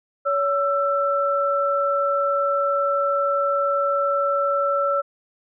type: tone pair together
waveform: sine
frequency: 564 / 1333.7 Hz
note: C#5 / E6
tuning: +30 / +20 cents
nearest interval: octave + minor third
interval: 1490 cents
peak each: -21 dBFS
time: 0.25-5.02 s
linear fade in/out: 20 ms
effects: none